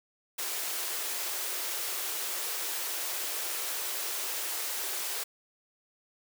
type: high-pass noise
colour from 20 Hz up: white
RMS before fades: -34 dBFS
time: 0.38-5.24 s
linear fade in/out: 10 ms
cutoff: 320 Hz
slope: 96 dB/octave
effects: none